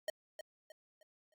square tone with echo, 622.3 Hz, D#5, in tune, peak -35 dBFS, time 0.08-0.1 s, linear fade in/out 2 ms, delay 310 ms, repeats 4, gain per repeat -9 dB, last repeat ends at 1.34 s, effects Opus 48 kbps

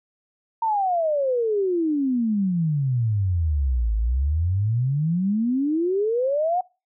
sine exponential two-way sweep, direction down then up, 927 to 52.4 to 746 Hz, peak -19 dBFS, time 0.62-6.61 s, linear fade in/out 5 ms, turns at 3.95 s, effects noise-tail reverb RT60 0.3 s tail -24 dB re dry

